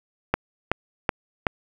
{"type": "click train", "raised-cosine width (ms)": 0.5, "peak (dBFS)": -4, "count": 4, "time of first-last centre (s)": [0.34, 1.468], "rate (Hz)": 2.66, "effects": ["7-bit"]}